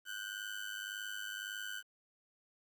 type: ring-modulated tone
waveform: 30% pulse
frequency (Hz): 1513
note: F#6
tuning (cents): +38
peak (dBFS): -35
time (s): 0.05-1.83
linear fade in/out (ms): 50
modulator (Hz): 50.9
effects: 12-bit